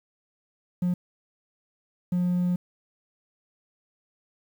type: tone bursts at uneven times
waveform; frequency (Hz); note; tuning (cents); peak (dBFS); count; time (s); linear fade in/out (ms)
triangle; 178.3; F3; +36; -19; 2; 0.82-0.94 / 2.12-2.56; 5
effects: tanh soft clip ceiling -16 dBFS + 9-bit